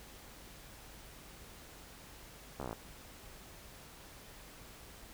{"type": "slowing click train", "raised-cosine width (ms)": 1, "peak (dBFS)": -26, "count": 9, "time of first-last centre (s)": [2.6, 2.729], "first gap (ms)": 14, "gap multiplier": 1.04, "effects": ["added 50 Hz sine -61 dBFS peak until 5.13 s", "pink hiss -54 dBFS RMS until 5.13 s"]}